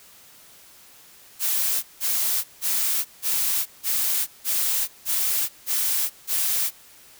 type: noise bursts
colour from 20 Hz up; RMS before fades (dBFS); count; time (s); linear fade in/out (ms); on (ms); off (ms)
blue; -23; 9; 1.39-6.71; 50; 440; 170
effects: white hiss -50 dBFS RMS until 7.19 s